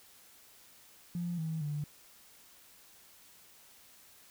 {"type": "tone with pitch steps", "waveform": "triangle", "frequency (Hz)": [173.7, 160.21, 147.76], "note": ["F3", "E3", "D3"], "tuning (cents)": [-9, -49, 11], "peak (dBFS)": -29, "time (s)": [1.15, 1.84], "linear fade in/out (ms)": 2, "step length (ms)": 230, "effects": ["tanh soft clip ceiling -31 dBFS", "white hiss -59 dBFS RMS until 4.3 s"]}